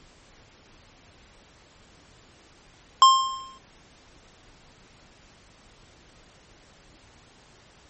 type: tone with exponential decay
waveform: square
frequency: 1059 Hz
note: C6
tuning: 21 cents sharp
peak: -9 dBFS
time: 3.02-3.58 s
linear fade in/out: 1 ms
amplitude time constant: 120 ms
effects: pink hiss -54 dBFS RMS until 7.89 s + MP3 32 kbps